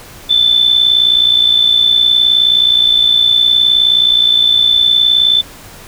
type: tone with amplitude modulation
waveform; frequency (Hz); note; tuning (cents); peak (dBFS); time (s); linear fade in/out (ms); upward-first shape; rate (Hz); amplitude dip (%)
sine; 3520; A7; 0; -4; 0.29-5.42; 20; sine; 59.3; 65
effects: pink hiss -35 dBFS RMS until 5.87 s